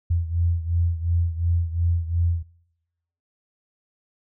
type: beating tone pair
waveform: sine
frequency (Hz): 84.4 / 87.2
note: E2 / F2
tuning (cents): +41 / -2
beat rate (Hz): 2.8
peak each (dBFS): -21 / -25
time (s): 0.1-2.43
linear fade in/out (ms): 10
effects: noise-tail reverb RT60 0.9 s tail -24 dB re dry